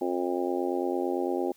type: harmonic tone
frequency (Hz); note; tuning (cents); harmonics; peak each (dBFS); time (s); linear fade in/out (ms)
88.9; F2; +31; 3 / 4 / 5 / 6 / 7 / 8 / 9; -33 / -29 / -36 / -35 / -38 / -46 / -35; 0.01-1.52; 5
effects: white hiss -61 dBFS RMS until 1.56 s